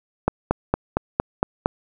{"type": "click train", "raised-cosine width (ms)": 1, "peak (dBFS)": -3, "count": 7, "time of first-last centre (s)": [0.28, 1.659], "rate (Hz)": 4.35, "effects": []}